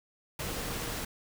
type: tone in noise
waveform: sine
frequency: 470.2 Hz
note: A#4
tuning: 15 cents sharp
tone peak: -46 dBFS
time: 0.42-0.94 s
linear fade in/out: 5 ms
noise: pink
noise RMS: -36 dBFS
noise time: 0.39-1.05 s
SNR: -13 dB
effects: none